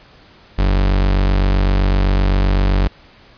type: tone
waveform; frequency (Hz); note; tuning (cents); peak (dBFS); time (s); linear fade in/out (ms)
40% pulse; 47.79; G1; -43; -11; 0.58-2.88; 10
effects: pink hiss -46 dBFS RMS until 3.37 s + resampled to 11025 Hz